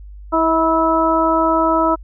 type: harmonic tone with a mistuned harmonic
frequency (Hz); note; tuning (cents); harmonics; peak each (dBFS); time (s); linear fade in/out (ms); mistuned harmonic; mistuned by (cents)
325.6; E4; -21; 1 / 2 / 3 / 4; -18 / -18 / -18 / -18; 0.32-1.96; 20; 2; -17
effects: added 50 Hz sine -33 dBFS peak until 2.03 s